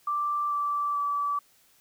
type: tone with pitch steps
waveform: sine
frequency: 1174.7 / 1163.9 / 1153.2 Hz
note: D6 / D6 / D6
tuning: 0 / -16 / -32 cents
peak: -25 dBFS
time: 0.07-1.39 s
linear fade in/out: 5 ms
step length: 440 ms
effects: white hiss -62 dBFS RMS until 1.8 s